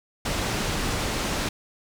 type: low-pass noise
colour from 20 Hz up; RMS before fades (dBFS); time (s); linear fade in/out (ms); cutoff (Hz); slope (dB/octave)
pink; -27; 0.25-1.49; 5; 7800; 12
effects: none